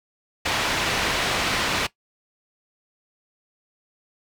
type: low-pass noise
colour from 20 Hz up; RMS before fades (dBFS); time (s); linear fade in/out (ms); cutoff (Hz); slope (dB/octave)
white; -24; 0.45-1.87; 10; 3200; 12
effects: noise-tail reverb RT60 0.1 s tail -18 dB re dry